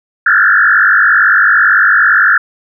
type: tone with frequency modulation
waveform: sine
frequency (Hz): 1563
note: G6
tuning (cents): -6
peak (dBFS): -5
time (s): 0.26-2.38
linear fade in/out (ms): 5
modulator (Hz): 48.9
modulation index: 4.4
effects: none